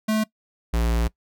square tone pair in turn, 216.9 / 57.68 Hz, A3 / A#1, -25 / -18 cents, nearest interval octave + major seventh, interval 2293 cents, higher first, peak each -20 dBFS, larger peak neither, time 0.08-0.24 / 0.73-1.08 s, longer second, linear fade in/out 10 ms, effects noise-tail reverb RT60 0.1 s tail -21 dB re dry

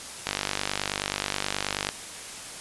click train, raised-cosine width 0.2 ms, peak -8 dBFS, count 81, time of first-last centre 0.27-1.889 s, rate 49.4 Hz, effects white hiss -39 dBFS RMS until 2.6 s + resampled to 24000 Hz

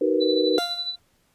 sine chord, B major seventh, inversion first, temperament equal with one note detuned, 311.1 / 378.9 / 466.2 / 493.9 Hz, D#4 / F#4 / A#4 / B4, 0 / +41 / 0 / 0 cents, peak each -24 dBFS, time 0.01-0.59 s, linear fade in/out 5 ms
sine tone with tremolo, 3977 Hz, B7, 11 cents sharp, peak -24 dBFS, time 0.2-0.96 s, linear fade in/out 20 ms, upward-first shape sine, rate 12 Hz, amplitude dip 65%
30% pulse tone with exponential decay, 698.5 Hz, F5, in tune, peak -20 dBFS, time 0.58-0.99 s, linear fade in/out 0 ms, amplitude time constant 88 ms
effects pink hiss -65 dBFS RMS until 1.34 s + resampled to 32000 Hz

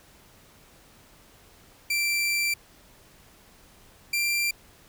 sawtooth tone pair in turn, 2349 / 2368 Hz, D7 / D7, 0 / +14 cents, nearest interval unison, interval 14 cents, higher second, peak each -20 dBFS, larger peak neither, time 1.9-2.54 / 4.13-4.51 s, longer first, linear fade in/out 5 ms, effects pink hiss -55 dBFS RMS until 4.88 s

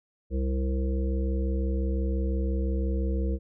harmonic tone, 65.8 Hz, C2, 10 cents sharp, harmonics 1 / 3 / 5 / 7 / 8, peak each -25 / -34 / -36 / -37 / -42 dBFS, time 0.3-3.39 s, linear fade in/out 50 ms, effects none

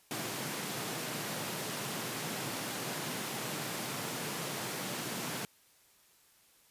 pink high-pass noise, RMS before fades -38 dBFS, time 0.11-5.45 s, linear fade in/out 0 ms, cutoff 120 Hz, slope 48 dB/octave, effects white hiss -65 dBFS RMS until 6.7 s + resampled to 32000 Hz

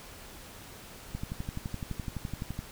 click train, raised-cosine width 5 ms, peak -22 dBFS, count 18, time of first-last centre 1.15-2.591 s, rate 11.8 Hz, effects pink hiss -48 dBFS RMS until 2.71 s

